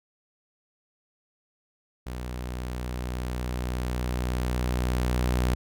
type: tone with level ramp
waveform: sawtooth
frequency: 61.74 Hz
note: B1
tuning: in tune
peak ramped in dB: -29 to -18 dBFS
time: 2.06-5.55 s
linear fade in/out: 10 ms
effects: none